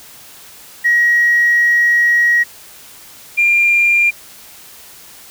sine tone pair in turn, 1900 / 2394 Hz, A#6 / D7, +33 / +33 cents, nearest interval major third, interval 400 cents, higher second, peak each -8 dBFS, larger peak neither, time 0.84-2.44 / 3.37-4.11 s, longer first, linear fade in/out 20 ms, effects tanh soft clip ceiling -4 dBFS + white hiss -39 dBFS RMS until 5.3 s

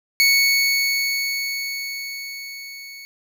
25% pulse tone with level ramp, 2217 Hz, C#7, in tune, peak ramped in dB -9 to -33 dBFS, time 0.2-3.05 s, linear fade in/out 0 ms, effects none

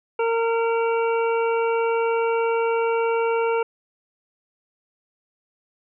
harmonic tone, 459.2 Hz, A#4, 26 cents flat, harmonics 1 / 2 / 3 / 5 / 6, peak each -20 / -26 / -30 / -34 / -36 dBFS, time 0.19-3.63 s, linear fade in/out 5 ms, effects none

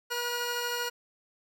15% pulse tone pair together, 482.6 / 1435 Hz, B4 / F6, -40 / +47 cents, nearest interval octave + perfect fifth, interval 1887 cents, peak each -26 / -27 dBFS, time 0.1-0.9 s, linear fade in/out 20 ms, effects none

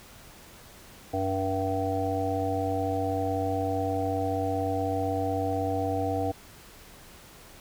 harmonic tone, 96 Hz, G2, 36 cents flat, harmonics 1 / 3 / 5 / 7 / 8, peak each -32 / -32 / -32 / -32 / -32 dBFS, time 1.13-6.32 s, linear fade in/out 10 ms, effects pink hiss -50 dBFS RMS until 7.6 s

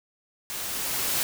white noise with level ramp, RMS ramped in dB -34 to -25 dBFS, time 0.5-1.23 s, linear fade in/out 0 ms, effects none

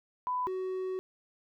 sine / triangle tone pair in turn, 998 / 373.8 Hz, B5 / F#4, +18 / +18 cents, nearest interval octave + perfect fourth, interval 1700 cents, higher first, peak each -29 / -30 dBFS, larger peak first, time 0.27-0.47 / 0.47-0.99 s, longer second, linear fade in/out 0 ms, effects none

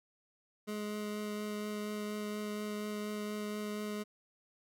25% pulse tone with vibrato, 210 Hz, G#3, 19 cents sharp, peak -33 dBFS, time 0.67-4.04 s, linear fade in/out 20 ms, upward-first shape triangle, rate 4.2 Hz, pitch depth 10 cents each way, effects none

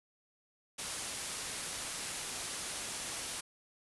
white low-pass noise, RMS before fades -41 dBFS, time 0.78-3.41 s, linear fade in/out 10 ms, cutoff 11000 Hz, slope 96 dB/octave, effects none

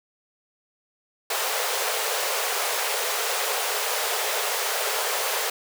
pink high-pass noise, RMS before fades -26 dBFS, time 1.3-5.5 s, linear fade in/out 5 ms, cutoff 410 Hz, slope 96 dB/octave, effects none

